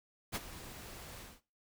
pink noise with ADSR envelope, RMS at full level -35 dBFS, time 0.32-1.41 s, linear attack 34 ms, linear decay 31 ms, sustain -14 dB, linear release 200 ms, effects noise-tail reverb RT60 0.3 s tail -18 dB re dry

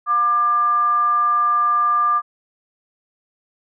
sine tone with frequency modulation, 1193 Hz, D6, 27 cents sharp, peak -14 dBFS, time 0.06-2.22 s, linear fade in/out 50 ms, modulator 476 Hz, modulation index 0.22, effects none

